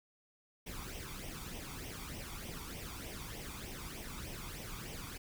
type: noise with flanger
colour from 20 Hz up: pink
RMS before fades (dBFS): -45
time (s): 0.66-5.18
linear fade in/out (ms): 10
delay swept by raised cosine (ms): 0.34 to 0.89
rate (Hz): 3.3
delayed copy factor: +0.65
effects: none